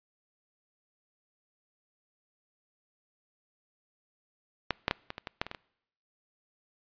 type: clicks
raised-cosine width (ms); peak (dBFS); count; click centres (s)
0.3; -10 / -9 / -10 / -20 / -22 / -20 / -12 / -23 / -21 / -24; 10; 4.707 / 4.881 / 4.911 / 5.104 / 5.181 / 5.272 / 5.415 / 5.466 / 5.514 / 5.548
effects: noise-tail reverb RT60 0.8 s tail -25 dB re dry + resampled to 11025 Hz

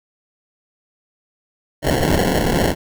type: noise with sample-and-hold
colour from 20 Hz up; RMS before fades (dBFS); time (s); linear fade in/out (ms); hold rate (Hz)
violet; -17; 1.82-2.75; 50; 1225
effects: none

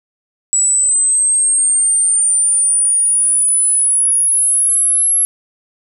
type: linear sweep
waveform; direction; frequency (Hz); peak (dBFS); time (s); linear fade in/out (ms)
sine; up; 7820 to 11175; -10; 0.53-5.25; 0
effects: none

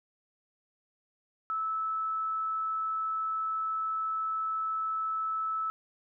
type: tone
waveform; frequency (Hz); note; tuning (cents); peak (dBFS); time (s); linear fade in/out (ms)
sine; 1307; E6; -15; -29; 1.5-5.7; 0
effects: none

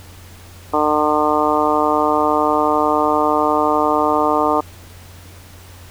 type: harmonic tone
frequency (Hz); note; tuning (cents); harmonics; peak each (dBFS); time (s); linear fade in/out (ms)
151; D3; +48; 2 / 3 / 4 / 5 / 6 / 7 / 8; -21 / -21 / -21 / -21 / -21 / -21 / -21; 0.73-4.61; 10
effects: added 89 Hz sine -39 dBFS peak until 5.9 s + pink hiss -43 dBFS RMS until 5.9 s

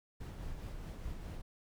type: noise with tremolo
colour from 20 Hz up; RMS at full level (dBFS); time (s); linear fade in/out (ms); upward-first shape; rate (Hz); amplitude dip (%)
brown; -42; 0.2-1.42; 10; sine; 4.8; 30
effects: none

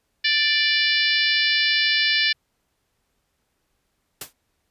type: harmonic tone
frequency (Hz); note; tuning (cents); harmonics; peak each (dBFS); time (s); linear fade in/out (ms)
587.3; D5; 0; 3 / 4 / 5 / 6 / 7 / 8 / 9; -23 / -24 / -25 / -26 / -26 / -27 / -28; 0.24-2.33; 10
type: noise with exponential decay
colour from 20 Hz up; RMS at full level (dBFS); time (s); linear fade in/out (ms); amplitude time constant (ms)
white; -27; 4.21-4.33; 5; 26
effects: pink hiss -72 dBFS RMS until 4.7 s + resampled to 32000 Hz

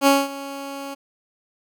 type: tone with ADSR envelope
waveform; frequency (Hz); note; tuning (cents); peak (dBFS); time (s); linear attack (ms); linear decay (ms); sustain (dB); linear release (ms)
15% pulse; 277.2; C#4; 0; -5; 0.01-0.95; 57; 210; -19; 17
effects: none

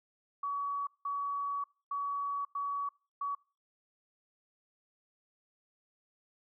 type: tone bursts at uneven times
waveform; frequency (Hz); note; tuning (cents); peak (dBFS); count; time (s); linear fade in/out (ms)
sine; 1132; C#6; +36; -32; 5; 0.43-0.87 / 1.05-1.64 / 1.91-2.45 / 2.55-2.89 / 3.21-3.35; 5
effects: noise-tail reverb RT60 0.4 s tail -24 dB re dry

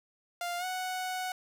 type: tone with pitch glide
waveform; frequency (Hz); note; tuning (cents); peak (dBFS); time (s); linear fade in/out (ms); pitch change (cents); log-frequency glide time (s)
sawtooth; 698.5 to 740; F5 to F#5; 0 to 0; -29; 0.41-1.32; 2; +100; 0.58-0.65
effects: none

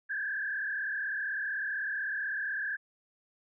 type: tone with frequency modulation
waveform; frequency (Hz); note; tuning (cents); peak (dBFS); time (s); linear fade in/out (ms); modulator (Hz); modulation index
sine; 1642; G#6; -20; -31; 0.09-2.77; 20; 35.9; 2.4
effects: none

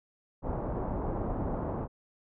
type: low-pass noise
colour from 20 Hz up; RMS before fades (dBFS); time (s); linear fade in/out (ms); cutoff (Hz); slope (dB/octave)
pink; -33; 0.42-1.88; 50; 960; 24
effects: none

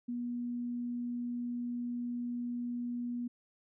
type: tone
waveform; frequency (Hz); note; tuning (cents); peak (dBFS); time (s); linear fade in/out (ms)
sine; 241.6; B3; -38; -34; 0.08-3.28; 10
effects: none

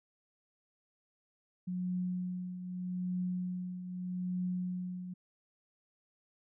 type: tone with tremolo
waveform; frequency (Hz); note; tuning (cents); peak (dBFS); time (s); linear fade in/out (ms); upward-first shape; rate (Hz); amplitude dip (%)
sine; 181.2; F#3; -36; -31; 1.67-5.14; 10; triangle; 0.81; 65
effects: none

